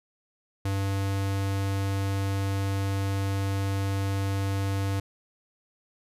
square tone, 98 Hz, G2, in tune, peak -26 dBFS, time 0.65-5 s, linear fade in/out 5 ms, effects resampled to 32000 Hz

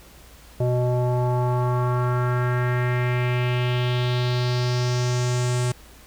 square tone with low-pass filter sweep, 123.8 Hz, B2, 5 cents sharp, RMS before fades -22 dBFS, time 0.6-5.72 s, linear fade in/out 5 ms, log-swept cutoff 590 to 8600 Hz, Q 2.9, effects added 57 Hz sine -48 dBFS peak until 6.06 s + pink hiss -49 dBFS RMS until 6.06 s

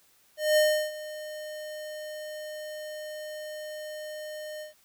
square tone with ADSR envelope, 611 Hz, D#5, 32 cents flat, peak -19 dBFS, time 0.37-4.74 s, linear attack 200 ms, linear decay 340 ms, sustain -18 dB, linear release 130 ms, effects white hiss -63 dBFS RMS until 4.84 s

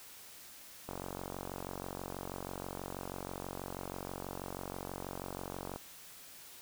click train, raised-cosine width 1 ms, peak -26 dBFS, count 226, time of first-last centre 0.89-5.76 s, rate 46.2 Hz, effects white hiss -53 dBFS RMS until 6.61 s

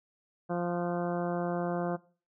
harmonic tone with a mistuned harmonic, 174.61 Hz, F3, in tune, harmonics 1 / 2 / 3 / 4 / 5 / 6 / 7 / 8 / 9, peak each -33 / -35 / -36 / -36 / -45 / -44 / -46 / -49 / -49 dBFS, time 0.49-1.97 s, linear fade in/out 20 ms, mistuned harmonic 9, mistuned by -40 cents, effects noise-tail reverb RT60 0.4 s tail -20 dB re dry

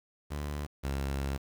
sawtooth tone pair in turn, 73.3 / 68.67 Hz, D2 / C#2, -3 / -16 cents, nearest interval minor second, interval 113 cents, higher first, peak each -30 / -27 dBFS, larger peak second, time 0.3-0.67 / 0.83-1.38 s, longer second, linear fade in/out 20 ms, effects 9-bit

